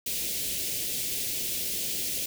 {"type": "band-stop noise", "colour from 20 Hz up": "white", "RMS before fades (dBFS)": -31, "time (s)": [0.06, 2.26], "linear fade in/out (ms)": 5, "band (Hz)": [530, 2400], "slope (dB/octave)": 24, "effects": []}